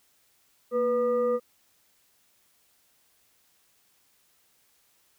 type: tone with frequency modulation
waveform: sine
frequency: 491 Hz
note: B4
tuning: 10 cents flat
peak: -22 dBFS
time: 0.71-1.4 s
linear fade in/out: 50 ms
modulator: 724 Hz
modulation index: 0.53
effects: white hiss -66 dBFS RMS until 5.18 s